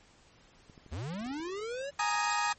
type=clicks; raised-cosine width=3 ms; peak=-40 dBFS; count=9; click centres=0.698 / 0.778 / 0.863 / 0.927 / 1.141 / 1.214 / 1.263 / 1.314 / 1.4 s
type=linear sweep; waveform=square; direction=up; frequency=65 to 579 Hz; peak=-36 dBFS; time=0.91-1.91 s; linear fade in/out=20 ms
type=chord; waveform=30% pulse; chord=Ab suspended second; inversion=none; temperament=just; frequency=830.6 / 934.4 / 1245.9 Hz; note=Ab5 / Bb5 / Eb6; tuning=0 / +4 / +2 cents; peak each=-30 dBFS; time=1.99-2.53 s; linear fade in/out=5 ms
effects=pink hiss -61 dBFS RMS until 2.58 s + MP3 32 kbps